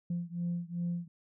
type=beating tone pair; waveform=sine; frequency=172 / 174.6 Hz; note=F3 / F3; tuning=-26 / 0 cents; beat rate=2.6 Hz; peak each=-34 / -35 dBFS; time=0.1-1.08 s; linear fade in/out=5 ms; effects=tanh soft clip ceiling -27 dBFS